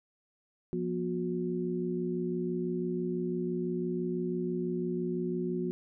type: tone cluster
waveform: sine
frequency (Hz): 175.3 / 241.3 / 362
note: F3 / B3 / F#4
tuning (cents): +7 / -40 / -38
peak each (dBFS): -34 / -36 / -33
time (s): 0.73-5.71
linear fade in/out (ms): 0
effects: none